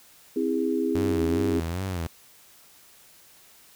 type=chord; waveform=sine; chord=C augmented; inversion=none; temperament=just; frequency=261.6 / 327 / 408.8 Hz; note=C4 / E4 / G#4; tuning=0 / -14 / -27 cents; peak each=-27 dBFS; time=0.36-1.6 s; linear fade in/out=5 ms
type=tone with vibrato; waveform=sawtooth; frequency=89 Hz; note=F2; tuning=33 cents sharp; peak=-24 dBFS; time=0.95-2.07 s; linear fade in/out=0 ms; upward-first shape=sine; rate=2.5 Hz; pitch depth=140 cents each way
effects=white hiss -54 dBFS RMS until 3.75 s